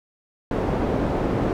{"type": "low-pass noise", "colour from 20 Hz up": "white", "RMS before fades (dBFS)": -23, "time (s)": [0.51, 1.53], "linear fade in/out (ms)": 2, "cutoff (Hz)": 490, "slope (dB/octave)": 12, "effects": []}